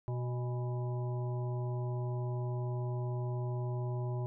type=harmonic tone with a mistuned harmonic; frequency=123.47 Hz; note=B2; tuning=in tune; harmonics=1 / 3 / 5 / 7 / 8; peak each=-33 / -43 / -47 / -50 / -51 dBFS; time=0.08-4.26 s; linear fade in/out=0 ms; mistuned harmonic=7; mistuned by=-60 cents; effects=none